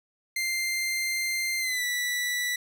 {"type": "tone with pitch glide", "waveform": "sawtooth", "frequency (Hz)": [2093, 1964.2], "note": ["C7", "B6"], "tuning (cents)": [0, -10], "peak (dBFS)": -23, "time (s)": [0.36, 2.56], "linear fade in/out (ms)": 5, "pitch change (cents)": -110, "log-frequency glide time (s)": [1.59, 1.84], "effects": []}